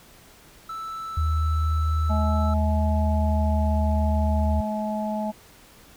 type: tone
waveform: triangle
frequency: 1318.5 Hz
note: E6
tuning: in tune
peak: -29 dBFS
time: 0.69-2.54 s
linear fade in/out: 5 ms
type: tone with pitch glide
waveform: sine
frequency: 77.9 to 75.81 Hz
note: D#2 to D#2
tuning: +3 to -44 cents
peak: -20 dBFS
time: 1.17-4.61 s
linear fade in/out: 5 ms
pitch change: -47 cents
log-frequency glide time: 2.92-3.72 s
type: harmonic tone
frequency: 213.4 Hz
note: G#3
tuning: 47 cents sharp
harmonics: 1 / 3 / 4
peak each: -27 / -30 / -31 dBFS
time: 2.09-5.32 s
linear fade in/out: 20 ms
effects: pink hiss -51 dBFS RMS until 5.96 s